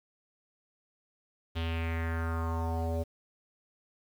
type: tone with low-pass filter sweep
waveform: square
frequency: 82.41 Hz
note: E2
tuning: in tune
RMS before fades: -32 dBFS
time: 1.55-3.04 s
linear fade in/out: 20 ms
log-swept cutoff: 3400 to 560 Hz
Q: 3.9
effects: 9-bit